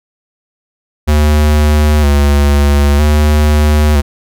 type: tone with vibrato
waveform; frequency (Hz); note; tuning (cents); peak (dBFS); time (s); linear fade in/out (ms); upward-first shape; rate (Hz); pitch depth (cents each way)
square; 73.42; D2; 0; -7; 1.07-4.02; 20; square; 0.52; 41
effects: none